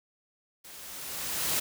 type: noise with level ramp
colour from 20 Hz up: white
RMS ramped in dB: -48 to -27 dBFS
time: 0.64-1.6 s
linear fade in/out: 10 ms
effects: none